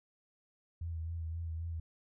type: tone with vibrato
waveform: sine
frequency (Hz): 82.41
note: E2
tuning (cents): 0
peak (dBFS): -36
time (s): 0.81-1.8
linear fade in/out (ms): 5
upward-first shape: sine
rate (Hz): 3.8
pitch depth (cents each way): 38
effects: none